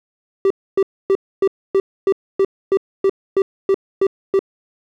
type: tone bursts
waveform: triangle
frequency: 389 Hz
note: G4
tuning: 13 cents flat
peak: -9 dBFS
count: 13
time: 0.45-4.392 s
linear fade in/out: 2 ms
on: 54 ms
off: 270 ms
effects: none